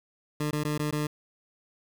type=tone with dropouts; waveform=20% pulse; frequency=150 Hz; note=D3; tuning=37 cents sharp; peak=-22 dBFS; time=0.4-1.07 s; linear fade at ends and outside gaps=5 ms; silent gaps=0.51-0.529 / 0.636-0.649 / 0.779-0.793 / 0.91-0.925 s; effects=9-bit